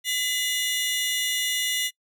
sawtooth tone cluster, 2020 / 2891 / 3541 Hz, B6 / F#7 / A7, +39 / -41 / +10 cents, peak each -25 dBFS, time 0.04-1.91 s, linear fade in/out 50 ms, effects noise-tail reverb RT60 0.1 s tail -23 dB re dry

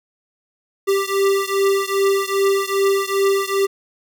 square beating tone pair, 392 / 394.5 Hz, G4 / G4, 0 / +11 cents, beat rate 2.5 Hz, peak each -19 / -20 dBFS, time 0.87-3.67 s, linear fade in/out 20 ms, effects none

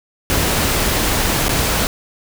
pink noise with dropouts, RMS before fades -17 dBFS, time 0.3-1.87 s, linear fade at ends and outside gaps 0 ms, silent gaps 1.483-1.492 s, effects none

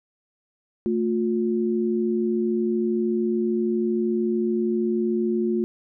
sine tone pair together, 223 / 356.1 Hz, A3 / F4, +23 / +34 cents, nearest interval minor sixth, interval 811 cents, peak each -23 dBFS, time 0.86-5.64 s, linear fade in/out 0 ms, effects none

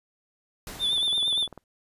pink noise with exponential decay, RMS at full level -37 dBFS, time 0.67-1.64 s, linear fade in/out 1 ms, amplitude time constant 210 ms
triangle tone with vibrato, 3524 Hz, A7, 2 cents sharp, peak -21 dBFS, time 0.79-1.48 s, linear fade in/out 50 ms, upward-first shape sine, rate 8.7 Hz, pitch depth 47 cents each way
click train, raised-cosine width 1 ms, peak -28 dBFS, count 14, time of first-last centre 0.93-1.577 s, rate 20.1 Hz
effects resampled to 32000 Hz

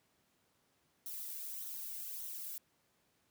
violet noise with flanger, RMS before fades -44 dBFS, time 1.06-2.58 s, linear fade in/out 2 ms, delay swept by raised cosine 0.4 to 1.6 ms, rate 1.7 Hz, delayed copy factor -0.5, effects pink hiss -75 dBFS RMS until 3.3 s + high-pass 100 Hz 12 dB/octave

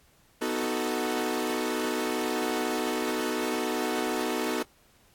sawtooth chord, B dominant seventh, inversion none, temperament equal, 246.9 / 311.1 / 370 / 440 Hz, B3 / D#4 / F#4 / A4, 0 / 0 / 0 / 0 cents, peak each -29 dBFS, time 0.41-4.63 s, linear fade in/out 10 ms, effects pink hiss -62 dBFS RMS until 5.14 s + AAC 64 kbps

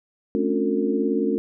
sine tone cluster, 216.9 / 269.2 / 287.4 / 358.8 / 450.9 Hz, A3 / C4 / D4 / F4 / A4, -25 / +49 / -37 / +47 / +42 cents, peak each -26 dBFS, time 0.35-1.38 s, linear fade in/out 0 ms, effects none

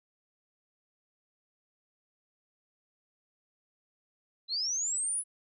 sine linear sweep, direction up, 3964 to 10190 Hz, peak -29 dBFS, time 4.48-5.24 s, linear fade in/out 50 ms, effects none

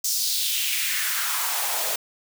white noise with high-pass filter sweep, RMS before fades -25 dBFS, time 0.04-1.96 s, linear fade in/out 5 ms, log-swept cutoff 5900 to 520 Hz, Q 2.5, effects none

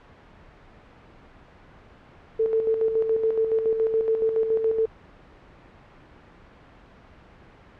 sine tone with tremolo, 445.4 Hz, A4, 21 cents sharp, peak -18 dBFS, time 2.39-4.86 s, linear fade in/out 10 ms, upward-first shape square, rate 7.1 Hz, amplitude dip 50%, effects pink hiss -50 dBFS RMS until 7.79 s + low-pass 2000 Hz 12 dB/octave

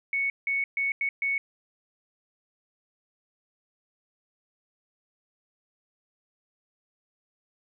sine tone bursts at uneven times, 2217 Hz, C#7, in tune, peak -24 dBFS, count 5, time 0.13-0.3 / 0.47-0.64 / 0.77-0.92 / 1.01-1.09 / 1.22-1.38 s, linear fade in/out 2 ms, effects none

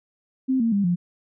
sine tone with pitch steps, 261.6 / 229.1 / 200.6 / 175.61 Hz, C4 / A#3 / G3 / F3, 0 / -30 / +40 / +10 cents, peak -18 dBFS, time 0.48-0.96 s, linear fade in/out 20 ms, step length 120 ms, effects none

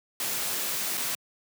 white noise with dropouts, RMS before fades -30 dBFS, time 0.2-1.15 s, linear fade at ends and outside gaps 1 ms, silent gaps 0.973-0.977 s, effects high-pass 150 Hz 12 dB/octave

